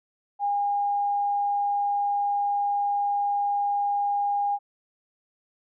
sine tone, 812 Hz, G#5, 39 cents flat, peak -22 dBFS, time 0.39-4.59 s, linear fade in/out 50 ms, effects none

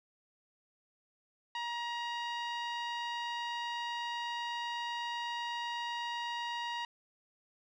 sawtooth tone with low-pass filter, 948 Hz, A#5, 29 cents sharp, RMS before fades -38 dBFS, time 1.55-6.85 s, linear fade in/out 2 ms, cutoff 3600 Hz, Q 1.5, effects none

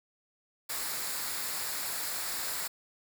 white noise with comb filter, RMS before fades -35 dBFS, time 0.69-2.68 s, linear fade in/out 10 ms, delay 0.33 ms, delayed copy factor -0.5, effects none

